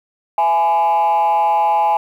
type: tone with frequency modulation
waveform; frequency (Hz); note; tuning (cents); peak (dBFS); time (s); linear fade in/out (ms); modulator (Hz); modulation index
sine; 837; G#5; +13; -10; 0.38-1.97; 2; 169; 0.65
effects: tanh soft clip ceiling -10 dBFS + 8-bit